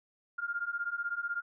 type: beating tone pair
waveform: sine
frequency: 1396.9 / 1412.9 Hz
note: F6 / F6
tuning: 0 / +20 cents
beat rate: 16 Hz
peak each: -36 / -35 dBFS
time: 0.38-1.42 s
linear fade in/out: 10 ms
effects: none